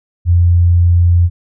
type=tone; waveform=sine; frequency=86.9 Hz; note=F2; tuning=8 cents flat; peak=-6 dBFS; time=0.25-1.3 s; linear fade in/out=50 ms; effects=none